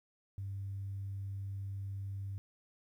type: tone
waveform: sine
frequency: 98.3 Hz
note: G2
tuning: 5 cents sharp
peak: -37 dBFS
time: 0.38-2.38 s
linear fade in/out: 0 ms
effects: tanh soft clip ceiling -33 dBFS + 12-bit